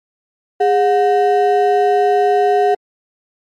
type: ring-modulated tone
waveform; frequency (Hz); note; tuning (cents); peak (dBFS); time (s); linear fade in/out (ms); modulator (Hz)
triangle; 568; C#5; +42; -5; 0.6-2.75; 10; 158
effects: MP3 64 kbps

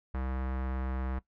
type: tone with low-pass filter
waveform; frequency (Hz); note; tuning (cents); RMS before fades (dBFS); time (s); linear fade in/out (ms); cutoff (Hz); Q
square; 64.9; C2; -13; -34; 0.14-1.19; 5; 1500; 1.5
effects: noise-tail reverb RT60 0.1 s tail -17 dB re dry

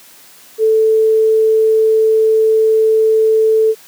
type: tone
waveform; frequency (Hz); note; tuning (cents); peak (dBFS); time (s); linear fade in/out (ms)
sine; 440; A4; 0; -8; 0.58-3.75; 50
effects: white hiss -42 dBFS RMS until 3.87 s + high-pass 150 Hz 12 dB/octave

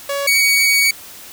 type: tone pair in turn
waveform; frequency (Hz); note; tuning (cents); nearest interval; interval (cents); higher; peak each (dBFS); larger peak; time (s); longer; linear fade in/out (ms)
sawtooth; 562 / 2248; C#5 / C#7; +24 / +24; 2 octaves; 2400; second; -15 / -8; second; 0.09-0.27 / 0.27-0.91; second; 5
effects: white hiss -37 dBFS RMS until 1.32 s

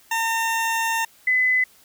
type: tone pair in turn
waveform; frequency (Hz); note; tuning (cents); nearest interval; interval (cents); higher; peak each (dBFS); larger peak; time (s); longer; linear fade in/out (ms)
20% pulse / sine; 909 / 2015; A#5 / B6; -44 / +34; octave + major second; 1378; second; -16; neither; 0.11-1.05 / 1.27-1.64; first; 5
effects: white hiss -54 dBFS RMS until 1.84 s

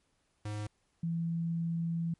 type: tone pair in turn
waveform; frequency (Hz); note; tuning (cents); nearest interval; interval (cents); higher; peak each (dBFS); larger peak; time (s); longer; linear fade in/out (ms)
square / sine; 105.2 / 166.99; G#2 / E3; +23 / +23; minor sixth; 800; second; -36 / -30; second; 0.45-0.67 / 1.03-2.14; second; 5
effects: pink hiss -75 dBFS RMS until 2.19 s + MP3 48 kbps

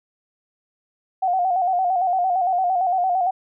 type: tone with vibrato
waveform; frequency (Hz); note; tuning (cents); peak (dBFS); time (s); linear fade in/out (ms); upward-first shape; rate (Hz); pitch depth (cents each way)
sine; 733; F#5; -16; -17; 1.22-3.31; 10; square; 8.8; 60
effects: none

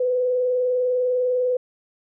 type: tone with vibrato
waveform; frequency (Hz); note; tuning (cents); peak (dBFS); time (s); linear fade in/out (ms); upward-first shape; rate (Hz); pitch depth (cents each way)
sine; 500; B4; +21; -18; 0-1.57; 5; square; 20; 25
effects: none

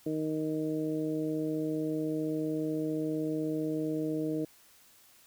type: harmonic tone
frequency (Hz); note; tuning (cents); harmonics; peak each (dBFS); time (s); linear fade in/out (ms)
155.7; D#3; +2; 1 / 2 / 3 / 4; -39 / -31 / -36 / -42; 0.06-4.45; 5
effects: white hiss -60 dBFS RMS until 5.26 s

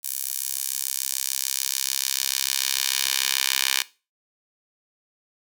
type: tone with high-pass filter sweep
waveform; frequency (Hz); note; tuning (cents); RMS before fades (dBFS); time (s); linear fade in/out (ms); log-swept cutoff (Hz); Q
10% pulse; 66.8; C2; +36; -26; 0.03-3.83; 20; 9500 to 2800; 0.92
effects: noise-tail reverb RT60 0.3 s tail -18 dB re dry

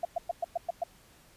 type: tone bursts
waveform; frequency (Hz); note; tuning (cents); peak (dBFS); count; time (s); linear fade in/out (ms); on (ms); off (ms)
sine; 685; F5; -34; -26; 7; 0.03-0.837; 5; 21; 110
effects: pink hiss -59 dBFS RMS until 1.36 s + resampled to 32000 Hz

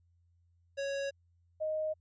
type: tone pair in turn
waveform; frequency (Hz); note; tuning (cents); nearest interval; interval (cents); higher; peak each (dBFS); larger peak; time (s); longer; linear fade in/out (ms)
square / sine; 554.4 / 622.3; C#5 / D#5; 0 / 0; major second; 200; second; -34 / -31; second; 0.77-1.11 / 1.6-1.94; neither; 20
effects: added 86 Hz sine -66 dBFS peak until 2 s + resampled to 16000 Hz

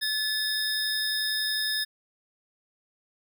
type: tone cluster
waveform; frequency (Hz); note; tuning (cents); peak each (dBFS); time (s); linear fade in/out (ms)
square; 1727 / 3668 / 5090; A6 / A#7 / D#8; -33 / -29 / +39; -31; 0.01-1.85; 20
effects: none

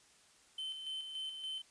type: tone with tremolo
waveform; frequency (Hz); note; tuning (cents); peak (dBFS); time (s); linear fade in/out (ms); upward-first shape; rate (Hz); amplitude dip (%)
triangle; 3073; G7; -35; -37; 0.58-1.62; 5; square; 3.5; 45
effects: white hiss -65 dBFS RMS until 1.7 s + resampled to 22050 Hz

